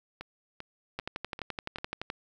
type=two click trains; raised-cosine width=0.3 ms; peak=-24 / -18 dBFS; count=5 / 14; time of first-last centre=0.21-1.785 / 0.99-2.101 s; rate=2.54 / 11.7 Hz; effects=10-bit